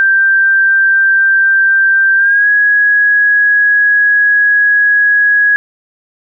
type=tone with pitch glide; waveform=sine; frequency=1574 to 1665.7 Hz; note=G6 to G#6; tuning=+7 to +5 cents; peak=-6 dBFS; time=0-5.56 s; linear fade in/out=0 ms; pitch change=+98 cents; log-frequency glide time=2.16-2.48 s; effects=none